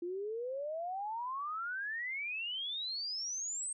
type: exponential sweep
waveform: sine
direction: up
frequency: 340 to 8490 Hz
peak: -36 dBFS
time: 0.02-3.73 s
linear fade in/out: 5 ms
effects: none